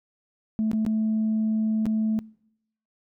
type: tone with dropouts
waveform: sine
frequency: 218.5 Hz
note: A3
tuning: 12 cents flat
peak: -20 dBFS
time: 0.59-2.19 s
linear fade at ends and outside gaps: 0 ms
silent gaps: 0.715-0.732 / 0.851-0.864 / 1.856-1.865 s
effects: noise-tail reverb RT60 0.8 s tail -26 dB re dry + tanh soft clip ceiling -18 dBFS